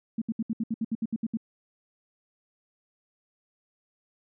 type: tone bursts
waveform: sine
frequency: 224.2 Hz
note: A3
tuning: 33 cents sharp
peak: -25 dBFS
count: 12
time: 0.18-1.372 s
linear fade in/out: 5 ms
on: 37 ms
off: 68 ms
effects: none